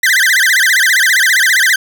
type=tone with vibrato; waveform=40% pulse; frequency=1775 Hz; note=A6; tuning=15 cents sharp; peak=-7 dBFS; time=0.03-1.76 s; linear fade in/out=5 ms; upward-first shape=sine; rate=15 Hz; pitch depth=260 cents each way; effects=none